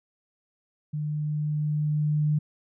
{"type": "tone with level ramp", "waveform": "sine", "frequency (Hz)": 150.5, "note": "D3", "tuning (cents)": 43, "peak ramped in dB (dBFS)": [-27, -20], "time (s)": [0.93, 2.39], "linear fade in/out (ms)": 10, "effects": []}